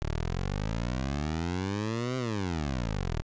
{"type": "exponential two-way sweep", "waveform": "15% pulse", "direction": "up then down", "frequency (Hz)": [36.27, 130.81, 36.27], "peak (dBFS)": -23, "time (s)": [0.02, 3.22], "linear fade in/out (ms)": 0, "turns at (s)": 2.17, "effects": ["resampled to 16000 Hz", "10-bit"]}